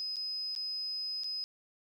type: tone with dropouts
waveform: sine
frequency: 5040 Hz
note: D#8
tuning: 21 cents sharp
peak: -34 dBFS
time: 0-1.44 s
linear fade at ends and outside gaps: 0 ms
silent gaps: 0.159-0.167 / 0.551-0.562 / 1.235-1.243 s
effects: 10-bit